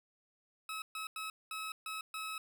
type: tone bursts at uneven times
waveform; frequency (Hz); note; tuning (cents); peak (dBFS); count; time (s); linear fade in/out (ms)
20% pulse; 1289; E6; -39; -34; 6; 0.69-0.82 / 0.95-1.07 / 1.16-1.3 / 1.51-1.72 / 1.86-2.01 / 2.14-2.38; 2
effects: none